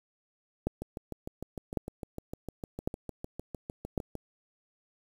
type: two click trains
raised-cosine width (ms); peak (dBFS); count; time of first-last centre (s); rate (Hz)
2; -24 / -15; 23 / 4; 0.82-4.153 / 0.67-3.978; 6.6 / 0.907
effects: 8-bit